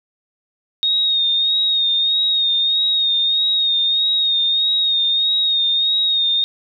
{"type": "tone with vibrato", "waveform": "sine", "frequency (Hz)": 3720, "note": "A#7", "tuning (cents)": -4, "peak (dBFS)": -14, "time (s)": [0.83, 6.44], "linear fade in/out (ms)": 0, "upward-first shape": "sine", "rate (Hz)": 1.6, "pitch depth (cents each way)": 39, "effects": []}